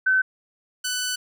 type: tone pair in turn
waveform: sine / 10% pulse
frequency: 1525 / 1494.5 Hz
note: G6 / F#6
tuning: -48 / +17 cents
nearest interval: unison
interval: 35 cents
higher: first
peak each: -16 / -16 dBFS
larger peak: neither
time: 0.06-0.22 / 0.84-1.16 s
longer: second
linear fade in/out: 10 ms
effects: none